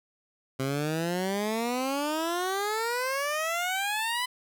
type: exponential sweep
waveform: 15% pulse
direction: up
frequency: 130.81 to 1011 Hz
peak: -21 dBFS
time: 0.59-4.26 s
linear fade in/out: 10 ms
effects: none